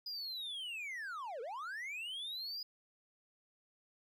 triangle linear two-way sweep, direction down then up, 4978 to 429.5 to 4978 Hz, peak -39 dBFS, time 0.06-2.63 s, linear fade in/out 5 ms, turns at 1.41 s, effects none

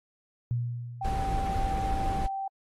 sine tone with exponential decay, 119.9 Hz, A#2, 49 cents sharp, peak -24 dBFS, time 0.51-1.76 s, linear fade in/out 0 ms, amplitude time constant 270 ms
sine tone, 779 Hz, G5, 11 cents flat, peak -30 dBFS, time 1.01-2.48 s, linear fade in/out 5 ms
brown noise, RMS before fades -30 dBFS, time 1.04-2.27 s, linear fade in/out 10 ms
effects AAC 32 kbps

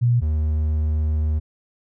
sine / triangle tone pair in turn, 120.3 / 76.9 Hz, B2 / D#2, -45 / -20 cents, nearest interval minor sixth, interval 775 cents, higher first, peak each -14 / -16 dBFS, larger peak first, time 0.01-0.21 / 0.21-1.4 s, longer second, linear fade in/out 20 ms, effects none

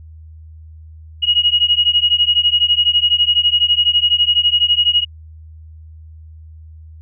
sine beating tone pair, 2886 / 2898 Hz, F#7 / F#7, -44 / -37 cents, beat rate 12 Hz, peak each -14 / -14 dBFS, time 1.22-5.05 s, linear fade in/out 20 ms, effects added 79 Hz sine -35 dBFS peak until 7.01 s

